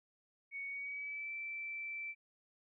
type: tone with pitch glide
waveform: sine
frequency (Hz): 2228 to 2331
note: C#7 to D7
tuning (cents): +8 to -14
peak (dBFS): -40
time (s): 0.51-2.15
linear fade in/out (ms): 50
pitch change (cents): +78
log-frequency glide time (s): 0.67-1.32
effects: none